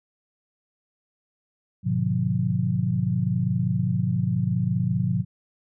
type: chord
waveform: sine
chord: G# diminished seventh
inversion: none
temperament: just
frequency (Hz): 103.83 / 124.59 / 149.51 / 179.41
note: G#2 / B2 / D3 / F3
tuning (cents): 0 / +16 / +31 / +47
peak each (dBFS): -28 / -25 / -29 / -25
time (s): 1.83-5.25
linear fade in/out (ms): 50
effects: none